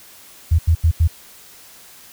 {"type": "tone bursts", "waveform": "sine", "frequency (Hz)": 81.8, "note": "E2", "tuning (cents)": -13, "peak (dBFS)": -10, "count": 4, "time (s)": [0.51, 1.077], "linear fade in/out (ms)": 10, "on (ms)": 78, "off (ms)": 85, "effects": ["white hiss -44 dBFS RMS until 2.12 s"]}